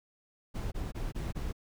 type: noise bursts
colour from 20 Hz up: brown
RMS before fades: -35 dBFS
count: 5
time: 0.54-1.528 s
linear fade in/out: 20 ms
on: 180 ms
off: 22 ms
effects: none